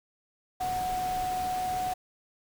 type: tone in noise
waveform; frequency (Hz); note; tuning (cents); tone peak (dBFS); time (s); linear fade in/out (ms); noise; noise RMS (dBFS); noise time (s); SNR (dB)
sine; 737; F#5; -7; -28; 0.6-1.94; 10; pink; -40; 0.6-1.94; +9
effects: none